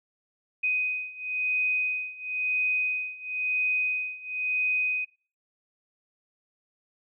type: beating tone pair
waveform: sine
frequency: 2502 / 2502.98 Hz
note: D#7 / D#7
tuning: +9 / +10 cents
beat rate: 0.98 Hz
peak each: -30 / -28 dBFS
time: 0.63-5.05 s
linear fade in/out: 10 ms
effects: noise-tail reverb RT60 0.4 s tail -21 dB re dry